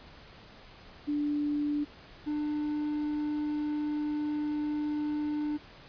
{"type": "tone pair in turn", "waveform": ["sine", "triangle"], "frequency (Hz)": [293.7, 298.5], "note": ["D4", "D4"], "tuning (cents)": [0, 28], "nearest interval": "unison", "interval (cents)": 28, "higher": "second", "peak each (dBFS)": -27, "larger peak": "neither", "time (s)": [[1.07, 1.85], [2.26, 5.58]], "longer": "second", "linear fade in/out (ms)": 20, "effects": ["pink hiss -52 dBFS RMS until 5.88 s", "resampled to 11025 Hz"]}